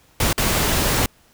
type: noise with dropouts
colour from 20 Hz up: pink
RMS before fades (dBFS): -19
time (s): 0.2-1.06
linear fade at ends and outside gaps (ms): 2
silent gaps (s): 0.33-0.379
effects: pink hiss -55 dBFS RMS until 1.33 s